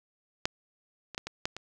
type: clicks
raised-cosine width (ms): 0.2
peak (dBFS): -9 / -24 / -15 / -19 / -12 / -22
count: 6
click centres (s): 0.455 / 1.147 / 1.179 / 1.27 / 1.455 / 1.566
effects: none